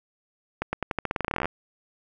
accelerating click train, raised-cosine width 0.5 ms, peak -11 dBFS, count 20, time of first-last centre 0.62-1.456 s, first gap 110 ms, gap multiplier 0.88, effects none

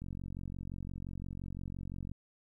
click train, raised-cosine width 5 ms, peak -30 dBFS, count 97, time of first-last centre 0.02-2.116 s, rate 45.8 Hz, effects 12-bit

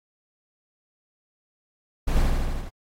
brown noise with echo, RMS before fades -22 dBFS, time 2.07-2.23 s, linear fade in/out 10 ms, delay 77 ms, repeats 6, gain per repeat -2 dB, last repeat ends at 2.692 s, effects AAC 48 kbps

